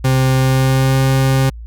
40% pulse tone with pitch glide, 131.1 to 133.39 Hz, C3 to C3, +4 to +34 cents, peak -10 dBFS, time 0.04-1.5 s, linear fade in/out 10 ms, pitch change +30 cents, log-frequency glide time 0.36-1.01 s, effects added 57 Hz sine -28 dBFS peak until 1.66 s

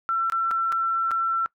sine tone with dropouts, 1346 Hz, E6, 36 cents sharp, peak -21 dBFS, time 0.09-1.46 s, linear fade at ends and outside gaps 0 ms, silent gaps 0.299-0.322 / 0.509-0.513 / 0.721-0.725 / 1.109-1.115 s, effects noise-tail reverb RT60 0.1 s tail -22 dB re dry

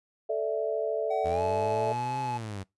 sine chord, A suspended fourth, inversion none, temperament just, 440 / 586.7 / 660 Hz, A4 / D5 / E5, 0 / -2 / +2 cents, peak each -30 / -32 / -30 dBFS, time 0.29-1.93 s, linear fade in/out 10 ms
triangle tone with pitch glide, 757 to 854.6 Hz, F#5 to G#5, +39 to +49 cents, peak -28 dBFS, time 1.1-2.38 s, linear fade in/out 10 ms, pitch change +210 cents, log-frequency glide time 1.29-1.42 s
sawtooth linear two-way sweep, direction up then down, 81.2 to 133 to 93.4 Hz, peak -31 dBFS, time 1.24-2.64 s, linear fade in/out 20 ms, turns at 2.2 s
effects noise-tail reverb RT60 0.2 s tail -24 dB re dry + resampled to 24000 Hz

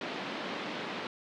pink band-pass noise, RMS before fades -38 dBFS, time 0.01-1.07 s, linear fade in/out 2 ms, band 200 to 3900 Hz, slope 24 dB/octave, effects none

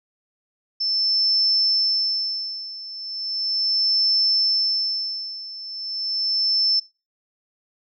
sine tone with tremolo, 5300 Hz, E8, 9 cents sharp, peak -16 dBFS, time 0.8-6.8 s, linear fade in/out 10 ms, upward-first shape sine, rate 0.37 Hz, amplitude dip 85%, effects noise-tail reverb RT60 0.3 s tail -24 dB re dry

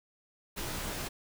pink noise with comb filter, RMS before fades -37 dBFS, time 0.56-1.09 s, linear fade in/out 20 ms, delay 18 ms, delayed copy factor -0.6, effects none

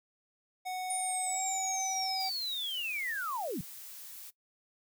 square tone with pitch glide, 740 to 762.1 Hz, F#5 to G5, 0 to -49 cents, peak -35 dBFS, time 0.65-2.3 s, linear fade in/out 20 ms, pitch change +51 cents, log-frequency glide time 1.29-1.43 s
sine linear sweep, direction down, 9300 to 134.8 Hz, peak -33 dBFS, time 0.9-3.61 s, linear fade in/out 2 ms
blue noise, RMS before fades -47 dBFS, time 2.19-4.31 s, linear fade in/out 20 ms
effects noise-tail reverb RT60 0.1 s tail -19 dB re dry

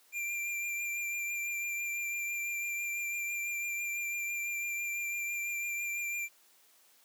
square tone with vibrato, 2376 Hz, D7, 20 cents sharp, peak -34 dBFS, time 0.12-6.29 s, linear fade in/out 50 ms, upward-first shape triangle, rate 6 Hz, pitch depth 22 cents each way, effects white hiss -64 dBFS RMS until 7.04 s + high-pass 300 Hz 12 dB/octave

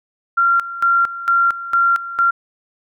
sine tone with tremolo, 1378 Hz, F6, 24 cents flat, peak -11 dBFS, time 0.37-2.31 s, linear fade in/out 10 ms, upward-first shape square, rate 2.2 Hz, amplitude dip 80%, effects none

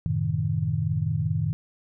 sine chord, F# diminished seventh, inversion none, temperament equal, 92.5 / 110 / 130.81 / 155.56 Hz, F#2 / A2 / C3 / Eb3, 0 / 0 / 0 / 0 cents, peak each -30 / -28 / -31 / -26 dBFS, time 0.06-1.53 s, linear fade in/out 0 ms, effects none

